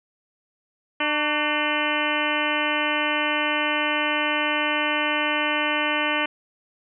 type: harmonic tone with a mistuned harmonic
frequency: 300 Hz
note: D4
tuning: 37 cents sharp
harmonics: 1 / 2 / 3 / 4 / 5 / 6 / 7 / 8 / 9 / 10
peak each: -30 / -30 / -30 / -30 / -30 / -30 / -30 / -30 / -30 / -30 dBFS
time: 1-6.26 s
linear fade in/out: 5 ms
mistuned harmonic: 4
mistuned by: -68 cents
effects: none